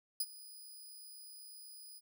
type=tone with ADSR envelope; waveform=5% pulse; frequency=4967 Hz; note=D#8; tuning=4 cents flat; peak=-24 dBFS; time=0.2-2.01 s; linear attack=4 ms; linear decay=46 ms; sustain=-20 dB; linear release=39 ms; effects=none